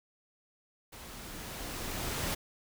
pink noise with level ramp, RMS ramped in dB -48 to -33 dBFS, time 0.92-2.35 s, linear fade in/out 10 ms, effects none

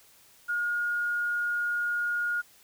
sine tone with quantisation, 1430 Hz, F6, 41 cents sharp, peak -26 dBFS, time 0.48-2.42 s, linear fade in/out 20 ms, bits 9, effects white hiss -58 dBFS RMS until 2.63 s

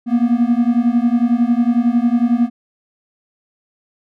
triangle beating tone pair, 233.1 / 244.1 Hz, A#3 / B3, 0 / -20 cents, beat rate 11 Hz, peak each -13 dBFS, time 0.06-2.5 s, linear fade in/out 50 ms, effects none

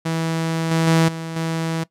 sawtooth tone with level steps, 163.2 Hz, E3, 17 cents flat, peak -16 / -12 / -9 / -23 / -17 dBFS, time 0.05-1.84 s, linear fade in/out 10 ms, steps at 0.71 / 0.87 / 1.08 / 1.36 s, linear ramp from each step 5 ms, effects noise-tail reverb RT60 0.1 s tail -19 dB re dry + low-pass 10000 Hz 12 dB/octave

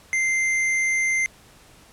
triangle tone with hard clipping, 2086 Hz, C7, 6 cents flat, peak -21 dBFS, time 0.13-1.26 s, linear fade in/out 0 ms, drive 12 dB, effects pink hiss -51 dBFS RMS until 1.92 s + low-pass 12000 Hz 12 dB/octave

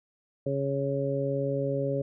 harmonic tone, 138.59 Hz, C#3, in tune, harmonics 1 / 2 / 3 / 4, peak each -31 / -34 / -32 / -30 dBFS, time 0.46-2.02 s, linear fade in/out 5 ms, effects none

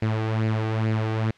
sawtooth tone with flanger, 110.1 Hz, A2, 2 cents sharp, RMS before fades -24 dBFS, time 0.02-1.31 s, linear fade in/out 5 ms, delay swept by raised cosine 0.42 to 2.62 ms, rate 2.3 Hz, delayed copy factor +0.55, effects white hiss -54 dBFS RMS until 1.37 s + low-pass 3000 Hz 12 dB/octave

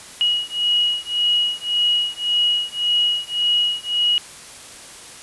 sine beating tone pair, 2902 / 2903.8 Hz, F#7 / F#7, -34 / -33 cents, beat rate 1.8 Hz, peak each -20 dBFS, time 0.21-4.18 s, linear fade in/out 0 ms, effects white hiss -39 dBFS RMS until 5.22 s + resampled to 24000 Hz

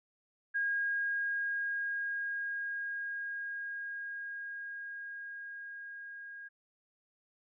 sine tone with level ramp, 1630 Hz, G#6, 33 cents flat, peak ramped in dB -29 to -44 dBFS, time 0.54-6.49 s, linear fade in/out 20 ms, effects none

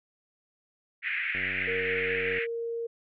white band-pass noise, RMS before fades -31 dBFS, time 1.02-2.47 s, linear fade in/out 50 ms, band 1700 to 2400 Hz, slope 48 dB/octave
click train, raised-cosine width 2 ms, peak -30 dBFS, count 98, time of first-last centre 1.35-2.383 s, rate 93.9 Hz
sine tone, 463.9 Hz, A#4, 8 cents flat, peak -30 dBFS, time 1.67-2.87 s, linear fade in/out 10 ms
effects none

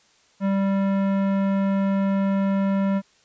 sine tone with tanh clipping, 195.7 Hz, G3, 3 cents flat, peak -21 dBFS, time 0.4-3.02 s, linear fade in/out 50 ms, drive 17 dB, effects white hiss -59 dBFS RMS until 3.24 s + resampled to 16000 Hz

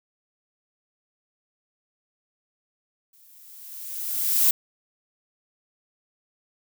violet noise with exponential growth, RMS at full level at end -17 dBFS, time 3.13-4.51 s, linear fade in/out 5 ms, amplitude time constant 300 ms, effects none

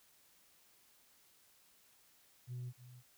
sine tone with echo, 124.3 Hz, B2, 12 cents sharp, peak -39 dBFS, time 2.47-2.73 s, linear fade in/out 50 ms, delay 300 ms, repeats 1, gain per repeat -14 dB, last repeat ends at 3.03 s, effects tanh soft clip ceiling -39 dBFS + white hiss -68 dBFS RMS until 3.17 s

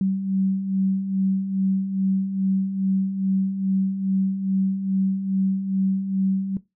sine beating tone pair, 190 / 192.4 Hz, F#3 / G3, +46 / -32 cents, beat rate 2.4 Hz, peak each -28 / -21 dBFS, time 0.01-6.57 s, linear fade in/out 2 ms, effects noise-tail reverb RT60 0.2 s tail -18 dB re dry

